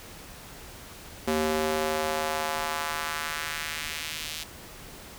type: tone with high-pass filter sweep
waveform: square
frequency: 77.78 Hz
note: D#2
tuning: in tune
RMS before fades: -30 dBFS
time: 1.27-4.44 s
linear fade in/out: 10 ms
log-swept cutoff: 290 to 3400 Hz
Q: 1.3
effects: pink hiss -45 dBFS RMS until 5.18 s

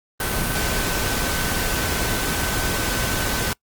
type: tone in noise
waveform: sine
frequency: 1524 Hz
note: G6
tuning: 49 cents flat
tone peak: -31 dBFS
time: 0.2-3.53 s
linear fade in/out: 2 ms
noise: pink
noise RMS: -23 dBFS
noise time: 0.2-3.53 s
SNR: -11 dB
effects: noise-tail reverb RT60 0.1 s tail -25 dB re dry + Opus 32 kbps

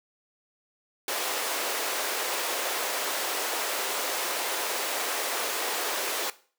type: high-pass noise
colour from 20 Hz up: pink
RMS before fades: -30 dBFS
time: 1.08-6.3 s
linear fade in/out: 2 ms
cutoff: 410 Hz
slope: 24 dB/octave
effects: noise-tail reverb RT60 0.4 s tail -17 dB re dry

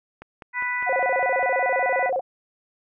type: click train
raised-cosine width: 0.5 ms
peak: -24 dBFS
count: 7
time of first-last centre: 0.22-1.432 s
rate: 4.95 Hz
type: harmonic tone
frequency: 494.3 Hz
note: B4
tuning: 1 cent sharp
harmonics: 2 / 3 / 4 / 5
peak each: -30 / -32 / -25 / -38 dBFS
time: 0.53-2.11 s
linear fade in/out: 50 ms
type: tone with vibrato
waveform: sine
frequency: 622.3 Hz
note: D#5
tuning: in tune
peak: -21 dBFS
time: 0.86-2.21 s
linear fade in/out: 20 ms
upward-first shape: square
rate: 15 Hz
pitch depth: 280 cents each way
effects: none

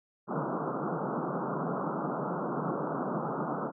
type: band-pass noise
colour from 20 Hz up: pink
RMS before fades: -33 dBFS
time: 0.27-3.72 s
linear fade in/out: 50 ms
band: 140 to 1400 Hz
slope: 96 dB/octave
effects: none

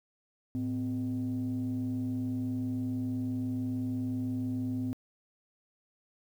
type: tone pair together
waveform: sine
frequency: 108 / 255.3 Hz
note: A2 / C4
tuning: -32 / -42 cents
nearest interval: octave + minor third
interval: 1490 cents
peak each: -34 / -30 dBFS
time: 0.55-4.93 s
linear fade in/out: 0 ms
effects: tanh soft clip ceiling -26 dBFS + 10-bit

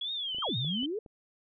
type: tone with vibrato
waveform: sine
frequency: 3322 Hz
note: G#7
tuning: in tune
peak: -32 dBFS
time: 0.01-0.86 s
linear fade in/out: 5 ms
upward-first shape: triangle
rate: 2.2 Hz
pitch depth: 210 cents each way
type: clicks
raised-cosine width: 2 ms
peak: -36 dBFS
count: 6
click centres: 0.347 / 0.385 / 0.49 / 0.647 / 0.831 / 1.062 s
type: exponential two-way sweep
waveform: sine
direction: down then up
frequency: 1444 to 111.2 to 458 Hz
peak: -31 dBFS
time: 0.42-0.99 s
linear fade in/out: 5 ms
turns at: 0.57 s
effects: none

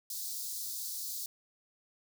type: high-pass noise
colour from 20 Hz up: white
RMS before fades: -39 dBFS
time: 0.1-1.26 s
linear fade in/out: 2 ms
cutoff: 4000 Hz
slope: 48 dB/octave
effects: none

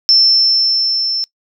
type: tone with level ramp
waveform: sine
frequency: 5340 Hz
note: E8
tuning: 22 cents sharp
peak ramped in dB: -5 to -15 dBFS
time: 0.09-1.24 s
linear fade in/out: 0 ms
effects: noise-tail reverb RT60 0.1 s tail -24 dB re dry

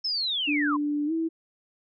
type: linear sweep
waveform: sine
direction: down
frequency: 5330 to 958 Hz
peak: -25 dBFS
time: 0.04-0.77 s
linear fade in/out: 10 ms
type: tone with pitch glide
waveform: sine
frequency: 293.7 to 325.9 Hz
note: D4 to E4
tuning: 0 to -20 cents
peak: -24 dBFS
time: 0.47-1.29 s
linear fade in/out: 20 ms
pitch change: +180 cents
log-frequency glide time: 1.06-1.12 s
effects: none

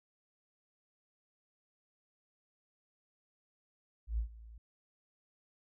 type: tone with ADSR envelope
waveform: sine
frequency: 55.9 Hz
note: A1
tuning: 28 cents sharp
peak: -29 dBFS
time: 4.07-4.58 s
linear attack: 110 ms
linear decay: 99 ms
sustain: -20 dB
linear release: 3 ms
effects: none

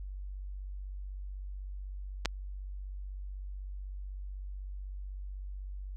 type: clicks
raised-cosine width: 0.2 ms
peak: -23 / -11 dBFS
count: 2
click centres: 2.251 / 2.257 s
effects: added 48 Hz sine -38 dBFS peak until 5.96 s

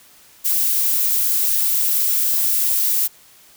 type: noise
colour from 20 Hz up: violet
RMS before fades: -18 dBFS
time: 0.44-3.08 s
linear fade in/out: 20 ms
effects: white hiss -49 dBFS RMS until 3.56 s

